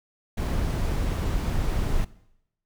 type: noise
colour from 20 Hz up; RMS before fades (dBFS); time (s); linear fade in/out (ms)
brown; -25; 0.37-2.05; 10
effects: noise-tail reverb RT60 0.8 s tail -20 dB re dry